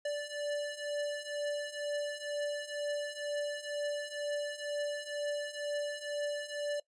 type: beating tone pair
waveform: square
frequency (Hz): 583 / 585.1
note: D5 / D5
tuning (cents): -13 / -7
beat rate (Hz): 2.1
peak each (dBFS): -40 / -37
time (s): 0.05-6.8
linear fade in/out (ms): 5
effects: noise-tail reverb RT60 0.1 s tail -21 dB re dry + resampled to 22050 Hz